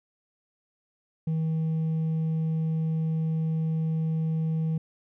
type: tone with hard clipping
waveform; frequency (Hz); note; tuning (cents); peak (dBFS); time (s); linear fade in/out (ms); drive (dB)
triangle; 160; D#3; +49; -23; 1.27-4.78; 5; 1
effects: none